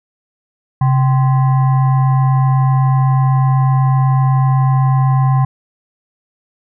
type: tone with frequency modulation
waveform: sine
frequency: 133.7 Hz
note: C3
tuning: 38 cents sharp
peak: -9 dBFS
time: 0.81-5.45 s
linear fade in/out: 5 ms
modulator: 908 Hz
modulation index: 0.44
effects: none